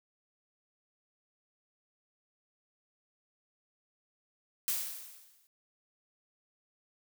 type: noise with exponential decay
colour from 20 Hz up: blue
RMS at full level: -30 dBFS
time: 4.68-5.47 s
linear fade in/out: 0 ms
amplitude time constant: 170 ms
effects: none